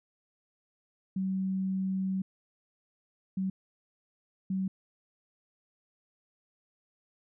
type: tone bursts at uneven times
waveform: sine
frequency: 190 Hz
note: F#3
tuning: 46 cents sharp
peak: -28 dBFS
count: 3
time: 1.16-2.22 / 3.37-3.5 / 4.5-4.68 s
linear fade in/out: 5 ms
effects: none